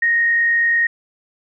sine tone with frequency modulation, 1864.7 Hz, A#6, in tune, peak -13 dBFS, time 0.02-0.87 s, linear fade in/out 5 ms, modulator 48.8 Hz, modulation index 0.33, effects none

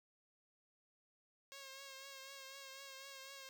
5% pulse tone with vibrato, 542 Hz, C#5, 39 cents flat, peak -40 dBFS, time 1.52-3.49 s, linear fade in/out 0 ms, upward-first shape triangle, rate 4 Hz, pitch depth 42 cents each way, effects none

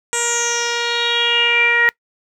10% pulse tone with low-pass filter sweep, 472.8 Hz, A#4, 24 cents sharp, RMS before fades -17 dBFS, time 0.13-1.89 s, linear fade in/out 0 ms, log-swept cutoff 8200 to 1900 Hz, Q 7, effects noise-tail reverb RT60 0.1 s tail -23 dB re dry

